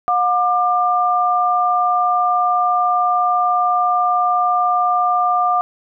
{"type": "tone pair together", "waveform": "sine", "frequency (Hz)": [720, 1193.9], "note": ["F#5", "D6"], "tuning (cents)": [-47, 28], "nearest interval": "major sixth", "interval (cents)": 875, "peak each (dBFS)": -16, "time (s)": [0.08, 5.61], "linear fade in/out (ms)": 0, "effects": []}